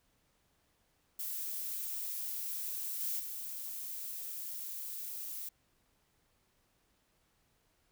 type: noise with level steps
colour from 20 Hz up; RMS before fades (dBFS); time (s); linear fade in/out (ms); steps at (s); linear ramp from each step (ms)
violet; -39 / -36 / -42; 1.19-5.49; 5; 3 / 3.19; 10
effects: pink hiss -74 dBFS RMS until 7.91 s